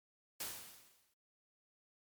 white noise with exponential decay, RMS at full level -40 dBFS, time 0.4-1.14 s, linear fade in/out 5 ms, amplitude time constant 160 ms, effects MP3 96 kbps

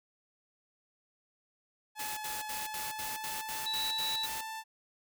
sawtooth tone with pitch glide, 857 to 884.2 Hz, A5 to A5, -46 to +8 cents, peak -35 dBFS, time 1.95-4.64 s, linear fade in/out 50 ms, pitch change +54 cents, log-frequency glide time 2.48-4.01 s
white noise bursts, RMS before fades -40 dBFS, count 10, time 1.99-4.411 s, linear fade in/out 5 ms, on 180 ms, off 69 ms
sine tone, 3921 Hz, B7, 13 cents flat, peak -32 dBFS, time 3.66-4.26 s, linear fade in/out 5 ms
effects none

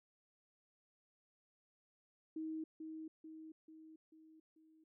sine tone with echo, 316.7 Hz, D#4, 31 cents sharp, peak -40 dBFS, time 2.36-2.64 s, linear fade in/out 5 ms, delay 440 ms, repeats 5, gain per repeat -5 dB, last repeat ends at 4.84 s, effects none

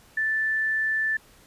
sine tone, 1760 Hz, A6, in tune, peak -22 dBFS, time 0.17-1.17 s, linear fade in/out 5 ms, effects pink hiss -55 dBFS RMS until 1.46 s + resampled to 32000 Hz

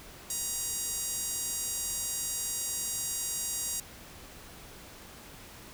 sawtooth tone with high-pass filter, 950 Hz, A#5, 33 cents sharp, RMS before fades -34 dBFS, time 0.3-3.8 s, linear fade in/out 2 ms, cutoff 7100 Hz, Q 1.8, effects pink hiss -49 dBFS RMS until 5.73 s

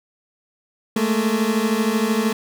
30% pulse beating tone pair, 213.5 / 226.5 Hz, G#3 / A#3, +48 / -50 cents, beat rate 13 Hz, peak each -18 / -18 dBFS, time 0.96-2.33 s, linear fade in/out 5 ms, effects none

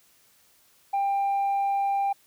sine tone, 794 Hz, G5, 22 cents sharp, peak -20 dBFS, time 0.93-2.13 s, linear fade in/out 10 ms, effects tanh soft clip ceiling -21 dBFS + white hiss -61 dBFS RMS until 2.26 s

